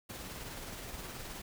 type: noise with tremolo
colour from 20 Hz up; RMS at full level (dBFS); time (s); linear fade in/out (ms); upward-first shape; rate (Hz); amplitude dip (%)
pink; -43; 0.09-1.42; 10; sine; 19; 30
effects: none